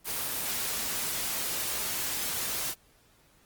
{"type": "noise", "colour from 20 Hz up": "white", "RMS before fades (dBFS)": -32, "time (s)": [0.04, 2.75], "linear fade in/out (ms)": 50, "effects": ["pink hiss -63 dBFS RMS until 3.45 s", "Opus 24 kbps"]}